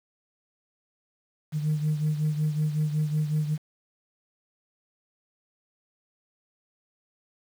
sine beating tone pair, 151.7 / 157.1 Hz, D#3 / D#3, -44 / +17 cents, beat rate 5.4 Hz, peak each -23 / -29 dBFS, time 1.52-3.58 s, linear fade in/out 50 ms, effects tanh soft clip ceiling -19 dBFS + 8-bit

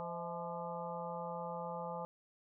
harmonic tone with a mistuned harmonic, 171.6 Hz, F3, 30 cents flat, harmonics 1 / 3 / 4 / 5 / 6 / 7, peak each -47 / -44 / -48 / -44 / -50 / -49 dBFS, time 0-2.05 s, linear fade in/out 0 ms, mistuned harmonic 4, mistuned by -94 cents, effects none

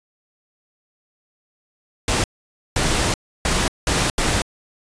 pink noise bursts at uneven times, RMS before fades -19 dBFS, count 5, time 2.08-2.24 / 2.76-3.14 / 3.45-3.68 / 3.87-4.1 / 4.18-4.42 s, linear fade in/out 2 ms, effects resampled to 22050 Hz

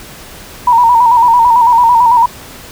sine tone with vibrato, 948 Hz, A#5, 29 cents sharp, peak -4 dBFS, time 0.67-2.26 s, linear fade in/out 5 ms, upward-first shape square, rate 9 Hz, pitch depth 57 cents each way, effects pink hiss -32 dBFS RMS until 2.71 s

